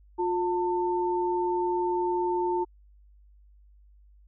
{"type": "tone pair together", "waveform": "sine", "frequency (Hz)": [355.4, 895.6], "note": ["F4", "A5"], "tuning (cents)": [30, 30], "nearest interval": "octave + major third", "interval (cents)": 1600, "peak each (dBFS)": [-26, -28], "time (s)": [0.18, 2.65], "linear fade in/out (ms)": 20, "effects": ["added 50 Hz sine -53 dBFS peak until 4.27 s"]}